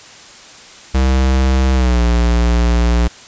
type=tone with pitch glide; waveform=square; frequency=65.41 to 58.95 Hz; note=C2 to A#1; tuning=0 to +20 cents; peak=-11 dBFS; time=0.94-3.08 s; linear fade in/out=10 ms; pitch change=-180 cents; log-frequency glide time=1.74-2.01 s; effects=white hiss -38 dBFS RMS until 3.27 s + resampled to 16000 Hz